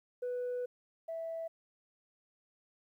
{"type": "tone pair in turn", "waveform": "sine", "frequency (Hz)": [493.9, 657.1], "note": ["B4", "E5"], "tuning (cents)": [0, -6], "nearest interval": "perfect fourth", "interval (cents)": 494, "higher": "second", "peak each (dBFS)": [-32, -36], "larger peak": "first", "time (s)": [[0.22, 0.66], [1.08, 1.48]], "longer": "first", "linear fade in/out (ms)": 10, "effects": ["tanh soft clip ceiling -32 dBFS", "12-bit"]}